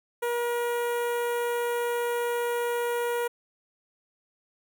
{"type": "tone with notch filter", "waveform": "sawtooth", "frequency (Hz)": 477.5, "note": "A#4", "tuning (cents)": 42, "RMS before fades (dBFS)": -28, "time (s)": [0.22, 3.28], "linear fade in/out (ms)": 10, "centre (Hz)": 4800, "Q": 0.62, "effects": []}